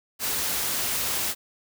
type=noise; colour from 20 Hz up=white; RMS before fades=-27 dBFS; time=0.19-1.35 s; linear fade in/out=50 ms; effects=none